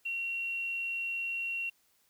sine tone with quantisation, 2739 Hz, F7, 34 cents flat, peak -32 dBFS, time 0.05-1.7 s, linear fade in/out 10 ms, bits 10, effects white hiss -70 dBFS RMS until 2.09 s

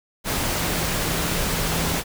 sine tone in noise, 165.7 Hz, E3, 9 cents sharp, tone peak -31 dBFS, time 0.54-2 s, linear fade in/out 50 ms, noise pink, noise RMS -24 dBFS, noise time 0.24-2.04 s, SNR -10 dB, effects none

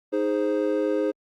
triangle chord, Ab major, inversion second, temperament equal, 311.1 / 415.3 / 523.3 Hz, Eb4 / Ab4 / C5, 0 / 0 / 0 cents, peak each -24 dBFS, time 0.12-1.12 s, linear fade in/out 20 ms, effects Opus 48 kbps

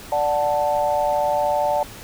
sine chord, D major, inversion none, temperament equal, 587.3 / 740 / 880 Hz, D5 / F#5 / A5, 0 / 0 / 0 cents, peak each -21 / -23 / -22 dBFS, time 0.12-1.83 s, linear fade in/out 2 ms, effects pink hiss -39 dBFS RMS until 2.03 s

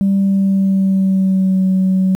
sine tone with pitch glide, 196 to 188.23 Hz, G3 to F#3, 0 to +30 cents, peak -9 dBFS, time 0.01-2.15 s, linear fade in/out 0 ms, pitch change -70 cents, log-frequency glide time 0.19-1.65 s, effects tanh soft clip ceiling -8 dBFS + 8-bit

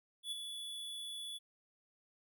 square tone with ADSR envelope, 3431 Hz, A7, 44 cents flat, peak -37 dBFS, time 0.23-1.39 s, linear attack 86 ms, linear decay 19 ms, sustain -6 dB, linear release 26 ms, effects none

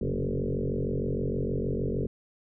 sine tone with frequency modulation, 142.9 Hz, D3, 47 cents flat, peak -26 dBFS, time 0.01-2.07 s, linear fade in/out 5 ms, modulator 46.5 Hz, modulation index 7.3, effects none

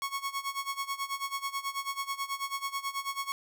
sawtooth tone with tremolo, 1103 Hz, C#6, 9 cents flat, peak -26 dBFS, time 0.02-3.32 s, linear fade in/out 0 ms, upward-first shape sine, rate 9.2 Hz, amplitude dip 85%, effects none

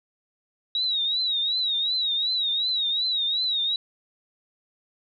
sine tone with vibrato, 3828 Hz, A#7, 45 cents sharp, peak -22 dBFS, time 0.75-3.76 s, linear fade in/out 2 ms, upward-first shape triangle, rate 2.7 Hz, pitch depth 120 cents each way, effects none

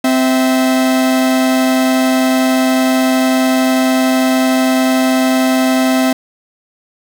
45% pulse tone pair together, 259.4 / 654 Hz, C4 / E5, -15 / -14 cents, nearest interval octave + major third, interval 1601 cents, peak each -11 / -17 dBFS, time 0.04-6.13 s, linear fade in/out 5 ms, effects none

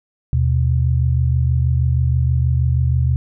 sine tone pair together, 78.8 / 125.09 Hz, D#2 / B2, +23 / +23 cents, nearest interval minor sixth, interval 800 cents, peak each -16 dBFS, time 0.33-3.16 s, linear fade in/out 0 ms, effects none

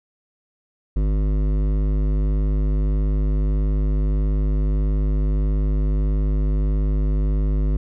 sine tone with hard clipping, 50.8 Hz, G#1, 38 cents flat, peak -19 dBFS, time 0.96-7.77 s, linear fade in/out 5 ms, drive 14 dB, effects none

